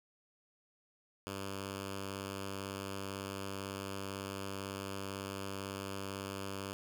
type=tone with notch filter; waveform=5% pulse; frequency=98 Hz; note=G2; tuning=in tune; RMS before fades=-42 dBFS; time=1.27-6.73 s; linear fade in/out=0 ms; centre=770 Hz; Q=2; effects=none